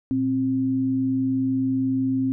sine tone pair together, 117.8 / 264 Hz, A#2 / C4, +19 / +16 cents, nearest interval octave + major second, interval 1397 cents, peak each -30 / -20 dBFS, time 0.11-2.32 s, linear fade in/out 0 ms, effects none

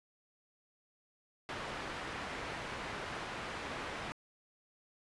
white low-pass noise, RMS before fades -42 dBFS, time 1.49-4.12 s, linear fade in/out 0 ms, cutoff 1900 Hz, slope 12 dB/octave, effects resampled to 24000 Hz

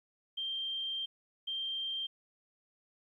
sine tone bursts at uneven times, 3166 Hz, G7, 17 cents sharp, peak -34 dBFS, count 2, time 0.37-1.06 / 1.47-2.07 s, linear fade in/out 10 ms, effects 12-bit

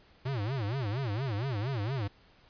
square tone with vibrato, 118.1 Hz, A#2, 23 cents sharp, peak -31 dBFS, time 0.25-2.08 s, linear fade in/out 10 ms, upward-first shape sine, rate 4.3 Hz, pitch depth 290 cents each way, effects pink hiss -61 dBFS RMS until 2.49 s + resampled to 11025 Hz

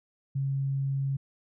sine tone, 136.8 Hz, C#3, 23 cents flat, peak -26 dBFS, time 0.35-1.17 s, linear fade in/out 10 ms, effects none

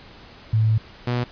sine / sawtooth tone pair in turn, 110 / 122.23 Hz, A2 / B2, 0 / -17 cents, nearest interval major second, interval 183 cents, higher second, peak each -15 / -17 dBFS, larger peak first, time 0.53-0.78 / 1.07-1.24 s, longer first, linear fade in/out 5 ms, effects pink hiss -45 dBFS RMS until 1.31 s + resampled to 11025 Hz

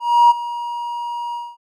triangle tone with ADSR envelope, 952 Hz, A#5, 36 cents sharp, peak -3 dBFS, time 0-1.57 s, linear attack 300 ms, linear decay 24 ms, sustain -18 dB, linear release 230 ms, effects tanh soft clip ceiling -3 dBFS

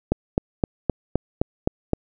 click train, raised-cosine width 2 ms, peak -5 dBFS, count 8, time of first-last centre 0.12-1.933 s, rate 3.86 Hz, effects none

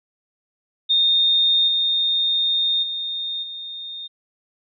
sine tone with level steps, 3663 Hz, A#7, 31 cents flat, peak -14 / -17 / -24 / -30 dBFS, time 0.89-4.08 s, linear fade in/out 20 ms, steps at 1.67 / 2.82 / 3.42 s, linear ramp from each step 20 ms, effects none

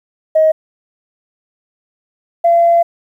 sine tone pair in turn, 630 / 682 Hz, D#5 / F5, +21 / -41 cents, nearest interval minor second, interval 138 cents, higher second, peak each -6 dBFS, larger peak neither, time 0.35-0.52 / 2.44-2.83 s, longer second, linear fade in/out 10 ms, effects tanh soft clip ceiling -2 dBFS + 8-bit

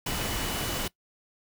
sine tone in noise, 2960 Hz, F#7, in tune, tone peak -40 dBFS, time 0.06-0.88 s, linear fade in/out 5 ms, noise pink, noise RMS -31 dBFS, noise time 0.06-0.88 s, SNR -12 dB, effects noise-tail reverb RT60 0.1 s tail -21 dB re dry

